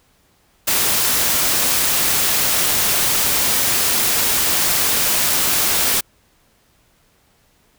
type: noise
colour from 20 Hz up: white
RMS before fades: -17 dBFS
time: 0.67-6.01 s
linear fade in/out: 10 ms
effects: pink hiss -58 dBFS RMS until 7.78 s